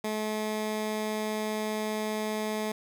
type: tone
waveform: 15% pulse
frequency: 215 Hz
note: A3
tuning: 40 cents flat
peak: -23 dBFS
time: 0.04-2.72 s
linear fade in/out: 5 ms
effects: none

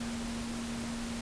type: tone in noise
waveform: sine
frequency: 233.1 Hz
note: A#3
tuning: in tune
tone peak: -36 dBFS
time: 0-1.21 s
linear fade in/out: 5 ms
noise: pink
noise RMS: -41 dBFS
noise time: 0-1.21 s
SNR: +2 dB
effects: resampled to 22050 Hz

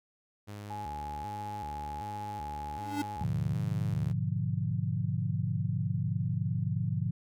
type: tone with vibrato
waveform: sawtooth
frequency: 87.31 Hz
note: F2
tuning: in tune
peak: -37 dBFS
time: 0.47-4.13 s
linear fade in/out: 20 ms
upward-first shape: square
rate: 1.3 Hz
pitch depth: 290 cents each way
type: tone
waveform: sine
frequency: 840 Hz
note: G#5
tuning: 19 cents sharp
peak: -37 dBFS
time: 0.7-3.24 s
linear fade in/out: 5 ms
type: tone with exponential growth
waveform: square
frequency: 291.9 Hz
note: D4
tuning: 10 cents flat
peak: -28 dBFS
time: 2.71-3.02 s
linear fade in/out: 5 ms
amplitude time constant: 67 ms
type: chord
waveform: sine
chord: G# diminished seventh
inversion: none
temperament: equal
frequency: 103.83 / 123.47 / 146.83 / 174.61 Hz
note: G#2 / B2 / D3 / F3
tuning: 0 / 0 / 0 / 0 cents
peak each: -33 / -34 / -34 / -35 dBFS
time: 3.21-7.11 s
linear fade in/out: 5 ms
effects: none

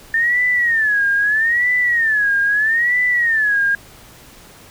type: tone with vibrato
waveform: sine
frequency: 1792 Hz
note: A6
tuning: 31 cents sharp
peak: -13 dBFS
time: 0.14-3.75 s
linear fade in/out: 2 ms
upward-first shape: sine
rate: 0.78 Hz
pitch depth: 180 cents each way
effects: pink hiss -43 dBFS RMS until 4.7 s

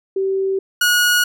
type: tone pair in turn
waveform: sine / sawtooth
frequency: 385.7 / 1451.2 Hz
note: G4 / F#6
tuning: -28 / -34 cents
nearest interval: octave + major seventh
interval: 2294 cents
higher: second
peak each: -16 / -9 dBFS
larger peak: second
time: 0.16-0.59 / 0.81-1.24 s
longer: neither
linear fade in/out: 5 ms
effects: none

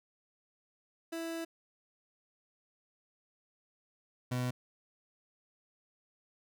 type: tone pair in turn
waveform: 30% pulse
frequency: 330 / 125.05 Hz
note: E4 / B2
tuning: +2 / +22 cents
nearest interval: octave + perfect fourth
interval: 1680 cents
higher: first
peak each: -34 / -29 dBFS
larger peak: second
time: 1.12-1.45 / 4.31-4.51 s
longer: first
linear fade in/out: 10 ms
effects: none

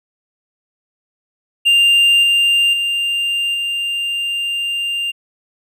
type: tone with level steps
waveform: triangle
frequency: 2794 Hz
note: F7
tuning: in tune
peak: -7 / -9 / -14 / -16 dBFS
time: 1.65-5.12 s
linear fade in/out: 20 ms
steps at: 2.23 / 2.73 / 3.54 s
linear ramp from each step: 5 ms
effects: none

